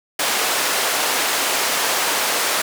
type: band-pass noise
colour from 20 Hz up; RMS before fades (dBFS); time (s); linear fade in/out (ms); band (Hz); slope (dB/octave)
pink; -20; 0.19-2.62; 5; 590 to 15000; 12
effects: none